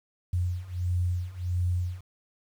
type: beating tone pair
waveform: sine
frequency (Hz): 88.2 / 89.7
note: F2 / F2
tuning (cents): +18 / +47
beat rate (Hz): 1.5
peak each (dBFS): -30 / -28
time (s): 0.33-2.01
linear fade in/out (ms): 5
effects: 9-bit